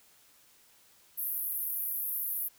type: band-pass noise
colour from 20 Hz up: pink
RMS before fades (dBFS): -34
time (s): 1.17-2.49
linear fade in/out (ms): 20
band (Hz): 11000 to 16000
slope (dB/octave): 96
effects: white hiss -62 dBFS RMS until 2.58 s